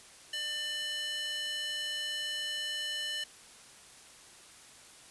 square tone with high-pass filter, 597 Hz, D5, 28 cents sharp, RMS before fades -36 dBFS, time 0.33-3.24 s, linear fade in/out 5 ms, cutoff 2500 Hz, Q 5.2, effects white hiss -54 dBFS RMS until 5.1 s + resampled to 24000 Hz

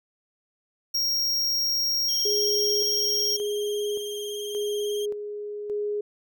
square tone, 5588 Hz, F8, in tune, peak -23 dBFS, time 0.94-3.37 s, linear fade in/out 10 ms
sawtooth tone with vibrato, 3193 Hz, G7, 31 cents sharp, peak -32 dBFS, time 2.08-5.06 s, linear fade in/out 10 ms, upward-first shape triangle, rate 18 Hz, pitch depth 39 cents each way
sine tone with tremolo, 415.3 Hz, G#4, in tune, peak -25 dBFS, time 2.25-6.01 s, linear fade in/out 5 ms, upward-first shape square, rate 0.87 Hz, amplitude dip 50%
effects none

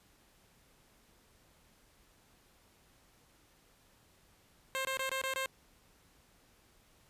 10% pulse tone bursts, 530 Hz, C5, 22 cents sharp, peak -25 dBFS, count 6, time 4.75-5.46 s, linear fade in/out 0 ms, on 100 ms, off 22 ms, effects pink hiss -66 dBFS RMS until 7.09 s + resampled to 32000 Hz

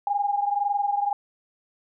sine tone pair together, 808.8 / 830.6 Hz, G#5 / G#5, -46 / 0 cents, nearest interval unison, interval 46 cents, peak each -23 / -27 dBFS, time 0.07-1.13 s, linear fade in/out 2 ms, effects none

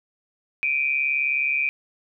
sine tone pair together, 2341 / 2480 Hz, D7 / D#7, -6 / -6 cents, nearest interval minor second, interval 100 cents, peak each -23 dBFS, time 0.63-1.69 s, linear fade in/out 0 ms, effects none

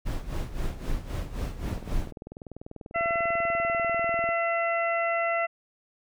brown noise with tremolo, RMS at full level -28 dBFS, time 0.05-2.12 s, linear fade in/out 20 ms, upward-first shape sine, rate 3.8 Hz, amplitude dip 75%
click train, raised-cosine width 2 ms, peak -27 dBFS, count 55, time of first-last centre 1.63-4.29 s, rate 20.3 Hz
harmonic tone, 675 Hz, E5, 41 cents sharp, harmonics 1 / 2 / 3 / 4, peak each -26 / -31 / -30 / -36 dBFS, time 2.94-5.47 s, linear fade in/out 20 ms
effects none

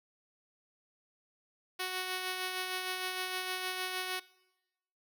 5% pulse tone with tremolo, 370 Hz, F#4, in tune, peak -22 dBFS, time 1.79-4.2 s, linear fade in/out 10 ms, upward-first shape sine, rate 6.5 Hz, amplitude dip 35%, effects noise-tail reverb RT60 1.0 s tail -21 dB re dry

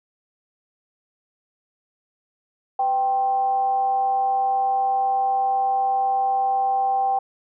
sine tone with frequency modulation, 782 Hz, G5, 4 cents flat, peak -18 dBFS, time 2.79-7.19 s, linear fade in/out 5 ms, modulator 280 Hz, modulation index 0.26, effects none

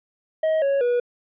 triangle tone with pitch steps, 633 / 554.3 / 485.3 Hz, D#5 / C#5 / B4, +30 / 0 / -30 cents, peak -16 dBFS, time 0.43-1 s, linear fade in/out 5 ms, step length 190 ms, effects resampled to 8000 Hz

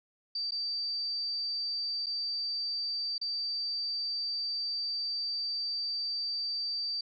sine tone with dropouts, 4647 Hz, D8, 19 cents flat, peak -31 dBFS, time 0.35-7.01 s, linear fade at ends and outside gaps 5 ms, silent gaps 0.509-0.519 / 2.061-2.066 / 3.181-3.213 s, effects none

